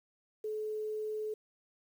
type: tone with quantisation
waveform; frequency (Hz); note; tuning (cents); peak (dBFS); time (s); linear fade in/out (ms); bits
sine; 429.6; A4; -41; -34; 0.44-1.34; 5; 10
effects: none